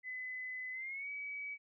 sine tone with pitch glide, 2017 to 2277 Hz, B6 to C#7, +36 to +46 cents, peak -40 dBFS, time 0.03-1.58 s, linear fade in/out 50 ms, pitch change +210 cents, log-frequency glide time 0.72-1.09 s, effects none

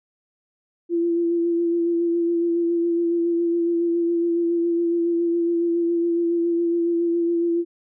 sine tone with vibrato, 340 Hz, F4, 46 cents flat, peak -18 dBFS, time 0.89-7.65 s, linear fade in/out 50 ms, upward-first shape sine, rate 7.2 Hz, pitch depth 20 cents each way, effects none

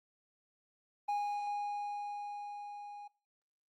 triangle tone with level ramp, 822 Hz, G#5, 18 cents flat, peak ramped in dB -29 to -44 dBFS, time 1.08-3.08 s, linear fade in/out 10 ms, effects noise-tail reverb RT60 0.4 s tail -25 dB re dry + Opus 32 kbps

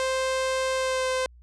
sawtooth tone with pitch glide, 523.3 to 516.7 Hz, C5 to C5, 0 to -22 cents, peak -20 dBFS, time 0-1.26 s, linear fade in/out 0 ms, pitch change -22 cents, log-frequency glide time 0.76-1.08 s, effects added 60 Hz sine -48 dBFS peak until 1.42 s + resampled to 22050 Hz

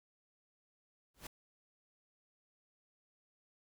pink noise with exponential growth, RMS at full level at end -41 dBFS, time 1.14-1.27 s, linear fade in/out 5 ms, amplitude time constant 28 ms, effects none

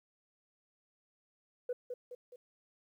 sine tone with echo, 493.9 Hz, B4, in tune, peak -31 dBFS, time 1.69-1.73 s, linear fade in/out 5 ms, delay 210 ms, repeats 3, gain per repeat -6 dB, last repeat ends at 2.36 s, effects tanh soft clip ceiling -30 dBFS + 12-bit

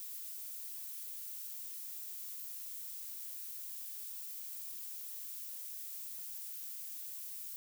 violet noise, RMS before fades -45 dBFS, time 0-7.56 s, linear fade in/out 0 ms, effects none

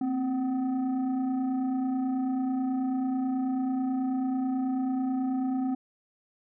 sine tone with frequency modulation, 261.6 Hz, C4, in tune, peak -24 dBFS, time 0.01-5.75 s, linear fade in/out 5 ms, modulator 494 Hz, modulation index 0.49, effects tanh soft clip ceiling -23 dBFS

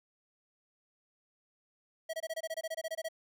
square tone bursts, 646 Hz, E5, 35 cents flat, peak -35 dBFS, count 15, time 2.09-3.087 s, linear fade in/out 10 ms, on 45 ms, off 23 ms, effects none

